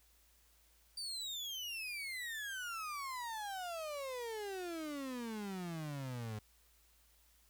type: exponential sweep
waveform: 35% pulse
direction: down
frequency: 4698 to 104.4 Hz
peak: -39 dBFS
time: 0.97-6.39 s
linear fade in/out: 5 ms
effects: added 56 Hz sine -70 dBFS peak until 7.49 s + white hiss -70 dBFS RMS until 7.49 s